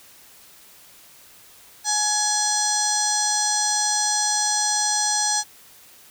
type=harmonic tone; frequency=841 Hz; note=G#5; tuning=22 cents sharp; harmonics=1 / 2 / 4 / 5 / 6 / 7 / 8 / 9 / 10; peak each=-26 / -31 / -34 / -28 / -33 / -23 / -33 / -31 / -29 dBFS; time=1.84-5.44 s; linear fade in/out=50 ms; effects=white hiss -49 dBFS RMS until 6.1 s